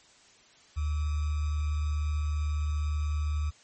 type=tone with sample-and-hold; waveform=sine; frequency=75.3 Hz; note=D2; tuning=44 cents sharp; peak=-26 dBFS; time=0.76-3.51 s; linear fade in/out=20 ms; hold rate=1225 Hz; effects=white hiss -58 dBFS RMS until 3.63 s + MP3 32 kbps